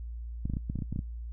clicks, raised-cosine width 5 ms, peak -20 dBFS, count 11, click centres 0.455 / 0.499 / 0.537 / 0.569 / 0.699 / 0.757 / 0.789 / 0.822 / 0.926 / 0.961 / 0.991 s, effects noise-tail reverb RT60 0.2 s tail -25 dB re dry + added 58 Hz sine -36 dBFS peak until 1.32 s

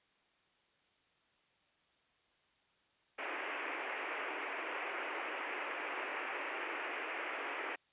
white band-pass noise, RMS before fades -41 dBFS, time 3.18-7.76 s, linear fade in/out 10 ms, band 300 to 2600 Hz, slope 48 dB/octave, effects white hiss -73 dBFS RMS until 7.92 s + resampled to 8000 Hz

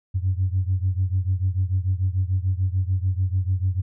sine beating tone pair, 91 / 97.8 Hz, F#2 / G2, -28 / -4 cents, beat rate 6.8 Hz, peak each -21 / -23 dBFS, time 0.14-3.82 s, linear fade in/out 20 ms, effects tanh soft clip ceiling -13 dBFS

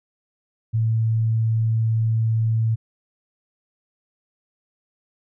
sine tone, 112.2 Hz, A2, 34 cents sharp, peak -17 dBFS, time 0.73-2.76 s, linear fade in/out 20 ms, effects none

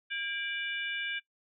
harmonic tone with a mistuned harmonic, 587.3 Hz, D5, in tune, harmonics 3 / 4 / 5 / 6, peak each -36 / -38 / -40 / -42 dBFS, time 0.1-1.2 s, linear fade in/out 20 ms, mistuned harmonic 3, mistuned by -150 cents, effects noise-tail reverb RT60 0.1 s tail -19 dB re dry

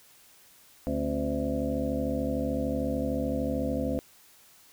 harmonic tone with a mistuned harmonic, 73.42 Hz, D2, in tune, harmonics 1 / 2 / 3 / 4 / 5 / 7 / 8 / 9, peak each -35 / -38 / -34 / -31 / -42 / -33 / -39 / -38 dBFS, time 0.87-3.99 s, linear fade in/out 0 ms, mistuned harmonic 4, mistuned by -140 cents, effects white hiss -57 dBFS RMS until 4.72 s

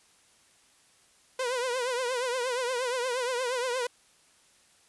sawtooth tone with vibrato, 499.1 Hz, B4, 18 cents sharp, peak -24 dBFS, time 1.39-3.87 s, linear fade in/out 5 ms, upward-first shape triangle, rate 8.5 Hz, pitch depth 110 cents each way, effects white hiss -62 dBFS RMS until 4.88 s + resampled to 24000 Hz

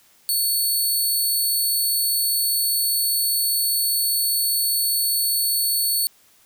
5% pulse tone, 4435 Hz, C#8, in tune, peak -12 dBFS, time 0.29-6.07 s, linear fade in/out 0 ms, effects white hiss -56 dBFS RMS until 6.45 s

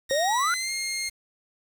15% pulse tone with pitch glide, 1864.7 to 2130 Hz, A#6 to C7, 0 to +30 cents, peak -21 dBFS, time 0.09-1.1 s, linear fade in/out 20 ms, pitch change +230 cents, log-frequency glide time 0.23-0.72 s
sine exponential sweep, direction up, 522 to 1480 Hz, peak -22 dBFS, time 0.11-0.54 s, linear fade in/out 0 ms
effects 7-bit

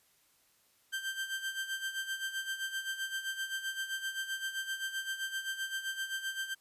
30% pulse tone with tremolo, 1568 Hz, G6, in tune, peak -30 dBFS, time 0.92-6.55 s, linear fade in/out 20 ms, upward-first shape sine, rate 7.7 Hz, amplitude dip 70%, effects white hiss -69 dBFS RMS until 6.6 s + resampled to 32000 Hz

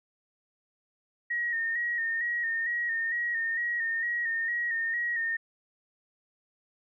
sine tone with vibrato, 1864.7 Hz, A#6, in tune, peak -27 dBFS, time 1.3-5.37 s, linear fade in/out 10 ms, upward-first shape square, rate 2.2 Hz, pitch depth 34 cents each way, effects none

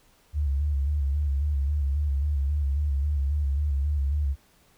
sine tone with vibrato, 71.4 Hz, D2, 48 cents flat, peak -22 dBFS, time 0.33-4.36 s, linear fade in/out 50 ms, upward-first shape square, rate 3.7 Hz, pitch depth 61 cents each way, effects pink hiss -61 dBFS RMS until 4.77 s

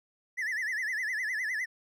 triangle tone with vibrato, 1868 Hz, A#6, 3 cents sharp, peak -28 dBFS, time 0.37-1.66 s, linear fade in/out 20 ms, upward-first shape sine, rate 9.8 Hz, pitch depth 170 cents each way, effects none

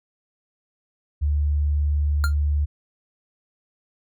sine tone, 73.42 Hz, D2, in tune, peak -18 dBFS, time 1.21-2.66 s, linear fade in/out 20 ms
square tone with exponential decay, 1396.9 Hz, F6, in tune, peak -20 dBFS, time 2.24-2.34 s, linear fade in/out 0 ms, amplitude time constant 20 ms
effects none

